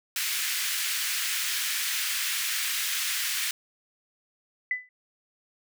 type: high-pass noise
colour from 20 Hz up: pink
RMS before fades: -29 dBFS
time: 0.16-3.51 s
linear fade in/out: 2 ms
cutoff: 1700 Hz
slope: 24 dB/octave
type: tone with exponential decay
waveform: sine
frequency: 2000 Hz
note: B6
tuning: 21 cents sharp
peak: -21 dBFS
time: 4.71-4.89 s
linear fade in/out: 2 ms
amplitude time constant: 39 ms
effects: none